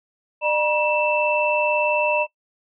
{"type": "tone cluster", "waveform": "sine", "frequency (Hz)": [601, 957, 2661], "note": ["D5", "A#5", "E7"], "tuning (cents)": [40, 45, 16], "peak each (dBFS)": [-21, -22, -22], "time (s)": [0.41, 2.27], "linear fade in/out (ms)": 50, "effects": ["noise-tail reverb RT60 0.1 s tail -21 dB re dry"]}